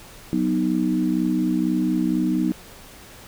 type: chord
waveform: sine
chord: B major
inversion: second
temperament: equal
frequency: 185 / 246.9 / 311.1 Hz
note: F#3 / B3 / D#4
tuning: 0 / 0 / 0 cents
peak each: -24 / -23 / -22 dBFS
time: 0.33-2.52 s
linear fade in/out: 0 ms
effects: pink hiss -44 dBFS RMS until 3.27 s